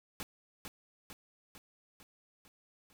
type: noise with echo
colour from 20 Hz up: pink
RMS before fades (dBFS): -41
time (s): 0.2-0.23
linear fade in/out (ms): 0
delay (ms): 450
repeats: 6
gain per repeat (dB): -4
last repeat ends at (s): 2.93
effects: none